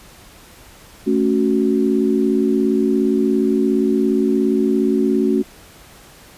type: chord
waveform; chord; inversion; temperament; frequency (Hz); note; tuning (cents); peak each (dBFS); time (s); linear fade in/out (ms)
sine; F# minor; first; equal; 220 / 277.2 / 370; A3 / C#4 / F#4; 0 / 0 / 0; -18; 1.06-5.43; 20
effects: pink hiss -44 dBFS RMS until 6.37 s + resampled to 32000 Hz